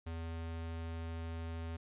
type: tone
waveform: square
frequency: 82.41 Hz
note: E2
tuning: in tune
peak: -40 dBFS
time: 0.06-1.77 s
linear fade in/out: 10 ms
effects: resampled to 8000 Hz + 13-bit